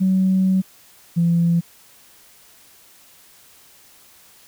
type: tone pair in turn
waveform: sine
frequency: 188.5 / 169.84 Hz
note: F#3 / F3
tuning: +32 / -48 cents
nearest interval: major second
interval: 180 cents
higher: first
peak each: -13 dBFS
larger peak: neither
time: 0-0.62 / 1.16-1.61 s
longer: first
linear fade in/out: 20 ms
effects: tanh soft clip ceiling -9 dBFS + white hiss -50 dBFS RMS until 4.47 s